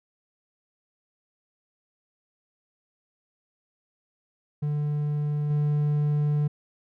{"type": "tone with level steps", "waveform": "triangle", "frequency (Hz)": 147.9, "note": "D3", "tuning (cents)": 13, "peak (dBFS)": [-22, -19], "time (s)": [4.62, 6.48], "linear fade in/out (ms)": 10, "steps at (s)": 5.5, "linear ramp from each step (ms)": 5, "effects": []}